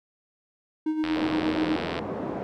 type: tone with tremolo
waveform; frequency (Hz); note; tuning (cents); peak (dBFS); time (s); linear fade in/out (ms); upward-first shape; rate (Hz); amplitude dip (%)
triangle; 311.6; D#4; +3; -20; 0.86-1.76; 5; sine; 8.4; 55
type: click train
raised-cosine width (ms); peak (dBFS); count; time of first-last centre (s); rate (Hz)
0.3; -15; 81; 1.04-1.99; 84.2
type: band-pass noise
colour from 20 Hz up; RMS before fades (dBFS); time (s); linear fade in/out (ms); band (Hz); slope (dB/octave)
pink; -32; 1.16-2.43; 0; 220 to 670; 12
effects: none